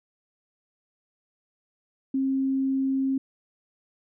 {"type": "tone", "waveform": "sine", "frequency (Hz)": 267.8, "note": "C4", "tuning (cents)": 40, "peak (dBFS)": -22, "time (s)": [2.14, 3.18], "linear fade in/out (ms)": 5, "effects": []}